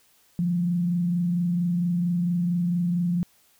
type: tone with frequency modulation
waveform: sine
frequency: 174.61 Hz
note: F3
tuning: in tune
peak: -21 dBFS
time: 0.39-3.23 s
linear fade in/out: 0 ms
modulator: 24.4 Hz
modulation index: 0.28
effects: white hiss -61 dBFS RMS until 3.59 s